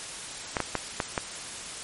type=clicks; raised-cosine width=0.5 ms; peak=-10 dBFS; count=5; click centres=0.568 / 0.603 / 0.753 / 1.002 / 1.178 s; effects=white hiss -38 dBFS RMS until 1.83 s + MP3 48 kbps